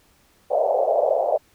pink band-pass noise, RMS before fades -20 dBFS, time 0.5-1.38 s, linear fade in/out 20 ms, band 530 to 690 Hz, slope 48 dB/octave, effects pink hiss -59 dBFS RMS until 1.54 s

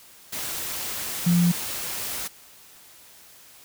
sine tone in noise, 173.9 Hz, F3, 7 cents flat, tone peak -16 dBFS, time 1.26-1.52 s, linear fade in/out 10 ms, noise white, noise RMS -31 dBFS, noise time 0.32-2.28 s, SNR +12 dB, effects white hiss -50 dBFS RMS until 3.64 s

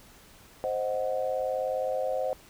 sine chord, C diminished, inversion none, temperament equal, 523.3 / 622.3 / 740 Hz, C5 / Eb5 / Gb5, 0 / 0 / 0 cents, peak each -29 / -32 / -34 dBFS, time 0.64-2.33 s, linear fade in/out 0 ms, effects pink hiss -54 dBFS RMS until 2.49 s

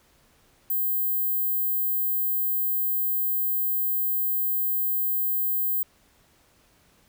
sine tone, 15300 Hz, A#9, 44 cents sharp, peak -22 dBFS, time 0.7-5.83 s, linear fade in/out 5 ms, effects pink hiss -61 dBFS RMS until 7.08 s

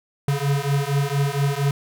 square beating tone pair, 138.8 / 143.1 Hz, C#3 / D3, +3 / -45 cents, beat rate 4.3 Hz, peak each -23 dBFS, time 0.28-1.71 s, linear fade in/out 2 ms, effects none

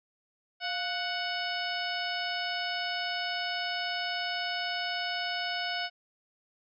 harmonic tone with a mistuned harmonic, 740 Hz, F#5, in tune, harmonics 1 / 2 / 3 / 4 / 5 / 6 / 7, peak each -36 / -36 / -39 / -37 / -43 / -42 / -40 dBFS, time 0.6-5.9 s, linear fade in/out 50 ms, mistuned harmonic 1, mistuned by -87 cents, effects none

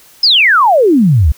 sine exponential sweep, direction down, 5274 to 64 Hz, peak -5 dBFS, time 0.23-1.32 s, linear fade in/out 5 ms, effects white hiss -43 dBFS RMS until 1.37 s

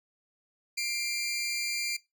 20% pulse tone pair together, 2108 / 2374 Hz, C7 / D7, +12 / +18 cents, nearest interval major second, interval 206 cents, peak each -34 / -25 dBFS, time 0.77-1.97 s, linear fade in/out 10 ms, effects noise-tail reverb RT60 0.2 s tail -21 dB re dry

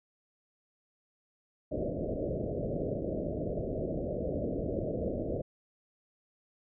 white low-pass noise, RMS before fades -34 dBFS, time 1.71-5.42 s, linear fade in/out 10 ms, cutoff 640 Hz, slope 96 dB/octave, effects none

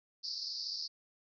white band-pass noise, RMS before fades -40 dBFS, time 0.23-0.88 s, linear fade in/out 20 ms, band 4400 to 5200 Hz, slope 96 dB/octave, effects none

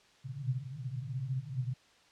white band-pass noise, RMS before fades -37 dBFS, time 0.24-1.74 s, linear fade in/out 20 ms, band 120 to 140 Hz, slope 96 dB/octave, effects white hiss -63 dBFS RMS until 2.11 s + low-pass 5000 Hz 12 dB/octave

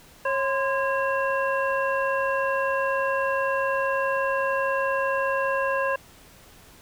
harmonic tone with a mistuned harmonic, 545 Hz, C#5, 29 cents flat, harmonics 1 / 2 / 3 / 5, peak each -25 / -27 / -28 / -35 dBFS, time 0.25-5.96 s, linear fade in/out 5 ms, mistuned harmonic 2, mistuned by -92 cents, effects pink hiss -51 dBFS RMS until 6.81 s

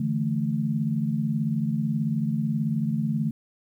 sine chord, D suspended second, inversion none, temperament just, 146.83 / 165.19 / 220.2 Hz, D3 / E3 / A3, 0 / +4 / +2 cents, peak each -27 / -29 / -26 dBFS, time 0-3.31 s, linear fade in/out 5 ms, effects 10-bit

